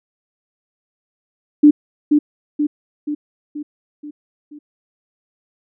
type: tone with echo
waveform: sine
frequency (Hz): 296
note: D4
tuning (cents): +14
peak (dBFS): -4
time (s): 1.63-1.71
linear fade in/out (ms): 10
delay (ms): 480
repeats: 6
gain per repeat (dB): -5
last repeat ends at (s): 4.59
effects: none